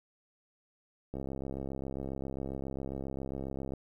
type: click train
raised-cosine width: 2 ms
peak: -25 dBFS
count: 176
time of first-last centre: 1.14-3.736 s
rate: 67.4 Hz
effects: 11-bit